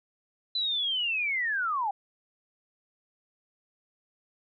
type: linear sweep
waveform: sine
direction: down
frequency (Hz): 4035 to 768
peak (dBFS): -26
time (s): 0.55-1.91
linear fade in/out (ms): 5
effects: none